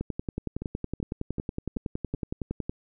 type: two click trains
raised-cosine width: 3 ms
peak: -21 / -17 dBFS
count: 5 / 30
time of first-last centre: 0.62-2.147 / 0.01-2.695 s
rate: 2.62 / 10.8 Hz
effects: none